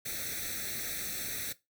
white noise with comb filter, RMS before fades -37 dBFS, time 0.05-1.53 s, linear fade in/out 10 ms, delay 0.5 ms, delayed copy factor +1, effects noise-tail reverb RT60 0.2 s tail -17 dB re dry

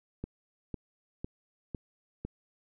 click train, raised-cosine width 3 ms, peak -23 dBFS, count 5, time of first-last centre 0.24-2.25 s, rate 1.99 Hz, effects none

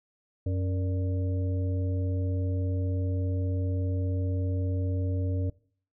harmonic tone with a mistuned harmonic, 92.5 Hz, F#2, in tune, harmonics 1 / 3 / 5 / 6, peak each -26 / -36 / -40 / -42 dBFS, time 0.46-5.5 s, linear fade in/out 5 ms, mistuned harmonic 6, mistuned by +94 cents, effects noise-tail reverb RT60 0.5 s tail -21 dB re dry

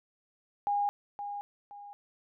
sine tone with echo, 815 Hz, G#5, 33 cents flat, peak -26 dBFS, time 0.67-0.89 s, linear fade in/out 0 ms, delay 520 ms, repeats 2, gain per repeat -9 dB, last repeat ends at 1.93 s, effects none

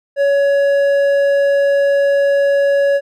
sine tone with hard clipping, 561 Hz, C#5, 21 cents sharp, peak -12 dBFS, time 0.16-3.01 s, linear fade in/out 50 ms, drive 6 dB, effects none

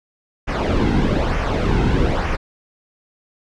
brown noise with flanger, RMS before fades -18 dBFS, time 0.47-2.37 s, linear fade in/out 20 ms, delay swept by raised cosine 0.24 to 1.74 ms, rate 1.1 Hz, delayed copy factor -0.6, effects low-pass 4000 Hz 12 dB/octave

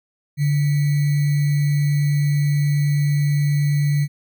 sine tone with sample-and-hold, 145.3 Hz, D3, 18 cents flat, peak -15 dBFS, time 0.37-4.08 s, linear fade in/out 50 ms, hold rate 2100 Hz, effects none

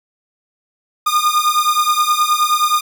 45% pulse beating tone pair, 1214 / 1223.5 Hz, D#6 / D#6, -43 / -29 cents, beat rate 9.5 Hz, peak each -16 dBFS, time 1.06-2.81 s, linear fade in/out 10 ms, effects none

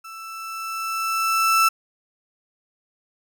35% pulse tone with level ramp, 1325 Hz, E6, 9 cents sharp, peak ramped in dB -35 to -12 dBFS, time 0.04-1.69 s, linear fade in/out 10 ms, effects none

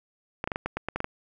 clicks, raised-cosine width 0.5 ms, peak -14 dBFS, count 10, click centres 0.441 / 0.475 / 0.518 / 0.559 / 0.66 / 0.77 / 0.886 / 0.96 / 1.004 / 1.044 s, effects none

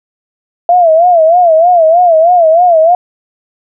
sine tone with vibrato, 676 Hz, E5, 43 cents sharp, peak -3 dBFS, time 0.69-2.95 s, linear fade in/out 2 ms, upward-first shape sine, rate 3.2 Hz, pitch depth 120 cents each way, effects none

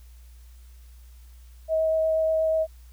sine tone with vibrato, 638 Hz, D#5, 43 cents sharp, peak -20 dBFS, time 1.68-2.67 s, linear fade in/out 50 ms, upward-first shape sine, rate 8.3 Hz, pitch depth 8 cents each way, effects added 60 Hz sine -45 dBFS peak until 2.92 s + white hiss -61 dBFS RMS until 2.92 s

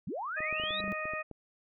sine linear sweep, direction up, 120.2 to 3944 Hz, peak -34 dBFS, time 0.07-0.81 s, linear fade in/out 5 ms
harmonic tone, 621 Hz, D#5, 3 cents flat, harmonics 1 / 2 / 3 / 4, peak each -39 / -39 / -39 / -39 dBFS, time 0.36-1.23 s, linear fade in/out 20 ms
clicks, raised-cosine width 2 ms, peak -31 dBFS, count 12, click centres 0.405 / 0.527 / 0.599 / 0.637 / 0.707 / 0.803 / 0.841 / 0.879 / 0.927 / 1.055 / 1.136 / 1.313 s
sine tone with exponential growth, 197.1 Hz, G3, 10 cents sharp, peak -32 dBFS, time 0.5-0.92 s, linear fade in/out 0 ms, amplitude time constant 91 ms
effects none

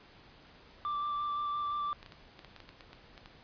triangle tone with vibrato, 1174.7 Hz, D6, in tune, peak -30 dBFS, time 0.85-1.93 s, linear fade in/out 0 ms, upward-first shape square, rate 5.8 Hz, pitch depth 9 cents each way
clicks, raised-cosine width 0.2 ms, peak -31 dBFS, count 12, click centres 2.029 / 2.062 / 2.122 / 2.392 / 2.447 / 2.563 / 2.603 / 2.691 / 2.808 / 2.931 / 3.178 / 3.259 s
effects pink hiss -57 dBFS RMS until 3.43 s + resampled to 11025 Hz

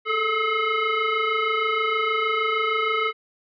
sine tone with frequency modulation, 415.3 Hz, G#4, in tune, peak -20 dBFS, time 0.05-3.13 s, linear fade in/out 50 ms, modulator 857 Hz, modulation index 2.6, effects none

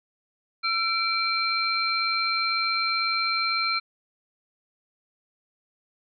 sine tone cluster, 1346 / 2336 / 4149 Hz, E6 / D7 / C8, +36 / -10 / -15 cents, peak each -27 dBFS, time 0.63-3.8 s, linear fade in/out 20 ms, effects none

